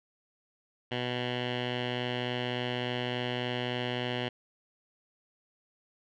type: tone with low-pass filter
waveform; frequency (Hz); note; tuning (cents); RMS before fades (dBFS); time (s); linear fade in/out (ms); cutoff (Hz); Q
10% pulse; 123.47; B2; 0; -33; 0.91-4.29; 10; 2900; 3.9
effects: none